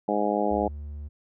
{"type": "harmonic tone", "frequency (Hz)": 103.83, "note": "G#2", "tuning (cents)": 0, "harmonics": [2, 3, 4, 5, 6, 7, 8], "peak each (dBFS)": [-30, -30, -30, -30, -30, -30, -30], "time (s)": [0.08, 0.68], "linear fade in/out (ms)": 5}
{"type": "tone", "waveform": "triangle", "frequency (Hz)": 73.42, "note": "D2", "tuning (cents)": 0, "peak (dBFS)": -32, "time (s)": [0.5, 1.09], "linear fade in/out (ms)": 20}
{"effects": []}